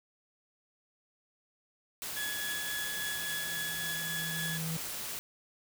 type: noise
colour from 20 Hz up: white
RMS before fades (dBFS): -39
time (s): 2.02-5.19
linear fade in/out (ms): 0
type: tone with tremolo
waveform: 30% pulse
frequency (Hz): 1690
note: G#6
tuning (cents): +30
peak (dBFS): -32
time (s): 2.16-4.58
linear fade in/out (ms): 10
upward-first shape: triangle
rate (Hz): 3.6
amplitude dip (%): 30
type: tone with exponential growth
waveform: triangle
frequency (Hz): 162.1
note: E3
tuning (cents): -29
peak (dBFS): -31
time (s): 2.28-4.77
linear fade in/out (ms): 5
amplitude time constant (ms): 540
effects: none